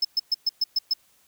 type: tone bursts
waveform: triangle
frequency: 5210 Hz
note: E8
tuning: 21 cents flat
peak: -18 dBFS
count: 7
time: 0.02-0.936 s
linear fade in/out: 5 ms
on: 28 ms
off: 120 ms
effects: white hiss -62 dBFS RMS until 1.27 s